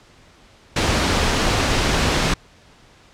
pink noise, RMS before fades -18 dBFS, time 0.76-2.34 s, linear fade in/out 5 ms, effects pink hiss -50 dBFS RMS until 3.13 s + low-pass 6000 Hz 12 dB/octave

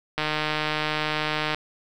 click train, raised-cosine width 0.3 ms, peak -9 dBFS, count 210, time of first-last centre 0.18-1.546 s, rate 153 Hz, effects 8-bit

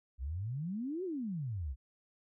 sine exponential two-way sweep, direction up then down, 59.2 to 389.3 to 59.2 Hz, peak -35 dBFS, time 0.18-1.76 s, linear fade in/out 50 ms, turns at 1.04 s, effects none

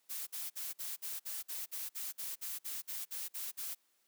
blue noise bursts, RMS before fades -41 dBFS, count 16, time 0.09-3.75 s, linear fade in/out 20 ms, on 180 ms, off 52 ms, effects white hiss -75 dBFS RMS until 4.07 s + high-pass 200 Hz 12 dB/octave

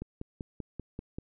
click train, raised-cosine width 3 ms, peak -24 dBFS, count 7, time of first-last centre 0.02-1.185 s, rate 5.15 Hz, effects none

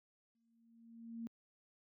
sine tone with exponential growth, 230 Hz, A#3, 23 cents flat, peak -39 dBFS, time 0.35-1.27 s, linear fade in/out 0 ms, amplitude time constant 200 ms, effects high-pass 150 Hz 12 dB/octave

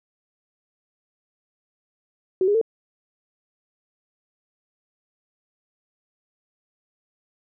sine tone with pitch steps, 374.1 / 410.3 / 450.1 Hz, F#4 / G#4 / A4, +19 / -21 / +39 cents, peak -16 dBFS, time 2.41-2.614 s, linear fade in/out 2 ms, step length 68 ms, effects none

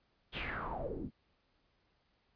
pink noise with low-pass filter sweep, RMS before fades -40 dBFS, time 0.32-1.11 s, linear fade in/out 50 ms, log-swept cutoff 3500 to 220 Hz, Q 5.5, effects pink hiss -75 dBFS RMS until 2.35 s + resampled to 11025 Hz

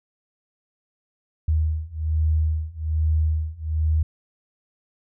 sine beating tone pair, 77.78 / 78.98 Hz, D#2 / D#2, 0 / +26 cents, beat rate 1.2 Hz, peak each -23 / -22 dBFS, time 1.48-4.03 s, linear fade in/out 5 ms, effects none

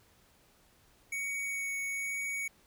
square tone with vibrato, 2234 Hz, C#7, 13 cents sharp, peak -34 dBFS, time 1.12-2.48 s, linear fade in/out 5 ms, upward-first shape sine, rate 1.1 Hz, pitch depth 8 cents each way, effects pink hiss -65 dBFS RMS until 2.66 s

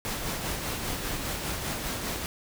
pink noise with tremolo, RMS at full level -31 dBFS, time 0.05-2.26 s, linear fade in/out 0 ms, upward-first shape sine, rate 5 Hz, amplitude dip 35%, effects none

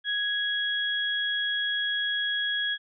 sine tone pair together, 1661.2 / 3320 Hz, G#6 / G#7, 0 / -1 cents, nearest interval octave, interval 1199 cents, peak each -28 dBFS, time 0.04-2.78 s, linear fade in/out 50 ms, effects none

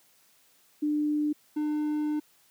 sine / triangle tone pair in turn, 298.6 / 300.9 Hz, D4 / D4, +29 / +42 cents, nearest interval unison, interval 13 cents, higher second, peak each -24 dBFS, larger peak neither, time 0.82-1.33 / 1.56-2.2 s, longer second, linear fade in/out 10 ms, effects white hiss -63 dBFS RMS until 2.5 s + high-pass 100 Hz 12 dB/octave

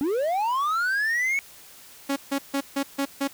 triangle linear sweep, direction up, 261.6 to 2234 Hz, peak -20 dBFS, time 0.01-1.39 s, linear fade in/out 0 ms
sawtooth tone bursts, 277.2 Hz, C#4, in tune, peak -19 dBFS, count 6, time 2.09-3.278 s, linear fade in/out 10 ms, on 73 ms, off 150 ms
effects white hiss -48 dBFS RMS until 3.33 s

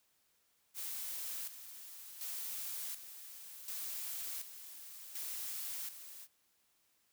blue noise with tremolo, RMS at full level -42 dBFS, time 0.74-6.28 s, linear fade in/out 50 ms, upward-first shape square, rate 0.68 Hz, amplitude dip 65%, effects white hiss -75 dBFS RMS until 7.12 s

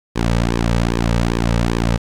sawtooth tone with flanger, 57.8 Hz, A#1, 14 cents flat, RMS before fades -17 dBFS, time 0.15-1.98 s, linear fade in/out 20 ms, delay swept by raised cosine 1.4 to 2.9 ms, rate 2.5 Hz, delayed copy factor -0.9, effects low-pass 8000 Hz 12 dB/octave + 7-bit

